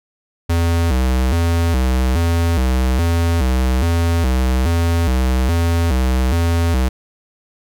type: tone with vibrato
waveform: square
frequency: 73.42 Hz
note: D2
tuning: in tune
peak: -14 dBFS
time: 0.49-6.89 s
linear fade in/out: 10 ms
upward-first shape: square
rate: 1.2 Hz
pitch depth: 240 cents each way
effects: none